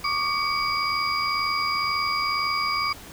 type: tone cluster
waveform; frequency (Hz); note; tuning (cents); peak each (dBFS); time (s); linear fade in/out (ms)
sine; 1119 / 1201 / 2267 / 4828; C#6 / D6 / C#7 / D8; +16 / +38 / +38 / +47; -28; 0.04-2.93; 5
effects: pink hiss -43 dBFS RMS until 3.12 s